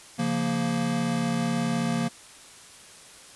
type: chord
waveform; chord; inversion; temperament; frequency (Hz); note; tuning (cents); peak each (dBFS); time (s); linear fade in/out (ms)
square; Bb minor; first; equal; 138.59 / 174.61 / 233.1; Db3 / F3 / Bb3; 0 / 0 / 0; -33 / -30 / -27; 0.18-2.09; 20
effects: white hiss -48 dBFS RMS until 3.35 s + resampled to 24000 Hz